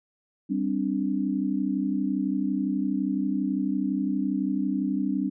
sine chord, G suspended fourth, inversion none, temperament equal, 196 / 261.6 / 293.7 Hz, G3 / C4 / D4, 0 / 0 / 0 cents, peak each -28 dBFS, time 0.49-5.3 s, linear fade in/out 20 ms, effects none

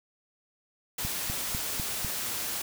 white noise, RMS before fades -33 dBFS, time 0.98-2.62 s, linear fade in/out 5 ms
click train, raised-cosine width 5 ms, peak -22 dBFS, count 5, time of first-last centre 1.05-2.048 s, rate 4.01 Hz
effects none

